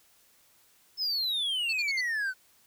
triangle exponential sweep, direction down, 5280 to 1480 Hz, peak -26 dBFS, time 0.97-2.34 s, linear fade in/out 50 ms
sine tone bursts, 4416 Hz, C#8, 7 cents flat, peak -30 dBFS, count 4, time 1.69-2.01 s, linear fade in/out 5 ms, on 38 ms, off 56 ms
effects white hiss -63 dBFS RMS until 2.66 s

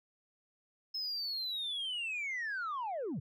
sine linear sweep, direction down, 5210 to 105.9 Hz, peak -33 dBFS, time 0.94-3.2 s, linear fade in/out 10 ms, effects tanh soft clip ceiling -33 dBFS

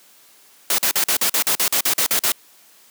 white noise bursts, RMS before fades -18 dBFS, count 13, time 0.7-2.32 s, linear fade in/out 2 ms, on 84 ms, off 44 ms, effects white hiss -51 dBFS RMS until 2.9 s + high-pass 200 Hz 12 dB/octave

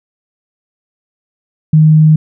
sine tone, 155.56 Hz, D#3, in tune, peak -3 dBFS, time 1.73-2.16 s, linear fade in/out 5 ms, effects none

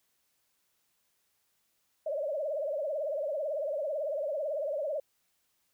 sine tone with vibrato, 590 Hz, D5, 8 cents sharp, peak -30 dBFS, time 2.06-5 s, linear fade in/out 5 ms, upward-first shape triangle, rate 18 Hz, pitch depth 170 cents each way, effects white hiss -75 dBFS RMS until 5.73 s

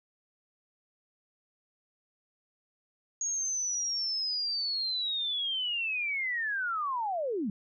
sine linear sweep, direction down, 6645 to 181.5 Hz, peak -29 dBFS, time 3.21-7.5 s, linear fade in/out 2 ms, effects none

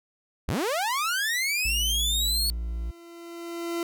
sawtooth linear sweep, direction up, 41.71 to 4435 Hz, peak -21 dBFS, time 0.48-2.5 s, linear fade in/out 0 ms
triangle tone, 57.4 Hz, A#1, 26 cents flat, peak -26 dBFS, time 1.65-2.91 s, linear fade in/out 5 ms
40% pulse tone with exponential growth, 339.7 Hz, F4, 48 cents flat, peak -25 dBFS, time 2.17-3.83 s, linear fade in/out 1 ms, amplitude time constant 360 ms
effects none

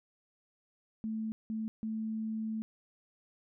sine tone bursts at uneven times, 220 Hz, A3, in tune, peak -33 dBFS, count 3, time 1.04-1.32 / 1.5-1.68 / 1.83-2.62 s, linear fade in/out 0 ms, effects none

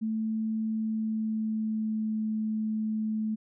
sine tone with pitch glide, 220 to 217.2 Hz, A3 to A3, 0 to -22 cents, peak -27 dBFS, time 0.01-3.36 s, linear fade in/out 20 ms, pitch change -22 cents, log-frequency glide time 0.67-2.22 s, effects none

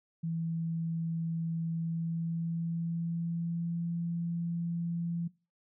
sine tone with pitch glide, 164.81 to 169.74 Hz, E3 to F3, 0 to -49 cents, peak -31 dBFS, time 0.23-5.28 s, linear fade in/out 10 ms, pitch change +51 cents, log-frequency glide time 1.71-3.9 s, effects noise-tail reverb RT60 0.3 s tail -21 dB re dry

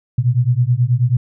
sine beating tone pair, 118.3 / 127.6 Hz, A#2 / C3, +26 / -43 cents, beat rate 9.3 Hz, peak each -15 dBFS, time 0.18-1.17 s, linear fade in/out 5 ms, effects none

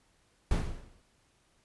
brown noise with exponential decay, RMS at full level -24 dBFS, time 0.51-1.02 s, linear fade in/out 2 ms, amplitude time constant 110 ms, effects pink hiss -69 dBFS RMS until 1.64 s + resampled to 24000 Hz

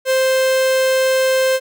45% pulse tone, 523.3 Hz, C5, in tune, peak -13 dBFS, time 0.05-1.6 s, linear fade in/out 50 ms, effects none

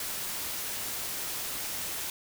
white noise, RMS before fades -35 dBFS, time 0-2.1 s, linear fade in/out 2 ms, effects none

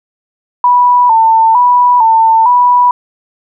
sine tone with vibrato, 938 Hz, A#5, 11 cents sharp, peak -4 dBFS, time 0.64-2.91 s, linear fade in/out 2 ms, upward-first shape square, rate 1.1 Hz, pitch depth 78 cents each way, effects none

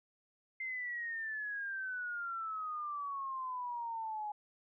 sine exponential sweep, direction down, 2093 to 830.6 Hz, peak -37 dBFS, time 0.6-4.32 s, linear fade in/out 5 ms, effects none

